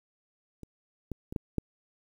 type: clicks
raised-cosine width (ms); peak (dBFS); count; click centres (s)
3; -30 / -22 / -25 / -18 / -15; 5; 0.633 / 1.117 / 1.325 / 1.362 / 1.583
effects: 9-bit

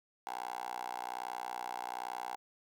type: tone with high-pass filter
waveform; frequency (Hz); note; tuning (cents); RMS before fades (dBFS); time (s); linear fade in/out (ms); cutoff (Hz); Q
10% pulse; 61.2; B1; -15; -41; 0.27-2.36; 0; 780; 6
effects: none

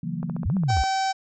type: chord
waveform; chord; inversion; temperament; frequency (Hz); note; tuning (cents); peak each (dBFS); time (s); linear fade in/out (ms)
sine; F# dominant seventh; second; just; 138.75 / 166.5 / 185 / 231.2; C#3 / E3 / F#3 / A#3; +2 / +18 / 0 / -14; -35 / -29 / -33 / -34; 0.03-0.46; 5
type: click train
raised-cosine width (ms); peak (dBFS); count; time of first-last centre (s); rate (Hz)
1; -23; 10; 0.23-0.838; 14.8
type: linear two-way sweep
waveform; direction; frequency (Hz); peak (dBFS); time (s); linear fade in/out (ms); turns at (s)
sine; up then down; 51.91 to 202.9 to 51.91; -20; 0.45-0.83; 10; 0.55
type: harmonic tone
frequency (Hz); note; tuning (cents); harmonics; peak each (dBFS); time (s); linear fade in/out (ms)
770; G5; -31; 1 / 2 / 3 / 4 / 5 / 6 / 7 / 8 / 9 / 10; -22 / -33 / -38 / -43 / -39 / -39 / -36 / -43 / -41 / -49; 0.68-1.13; 20
effects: none

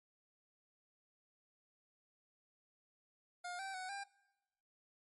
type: tone with pitch steps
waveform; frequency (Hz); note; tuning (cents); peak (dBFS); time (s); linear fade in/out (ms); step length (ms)
25% pulse; 711 / 776 / 744 / 797; F5 / G5 / F#5 / G5; +31 / -18 / +9 / +28; -39; 3.44-4.04; 10; 150
effects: noise-tail reverb RT60 1.0 s tail -22 dB re dry + MP3 48 kbps

